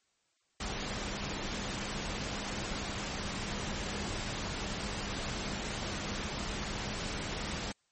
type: tone in noise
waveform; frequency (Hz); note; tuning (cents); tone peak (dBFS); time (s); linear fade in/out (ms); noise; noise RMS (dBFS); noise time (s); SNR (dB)
sine; 202.8; G#3; -41; -45; 0.6-7.72; 5; pink; -37; 0.6-7.72; -11
effects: white hiss -75 dBFS RMS until 7.91 s + MP3 32 kbps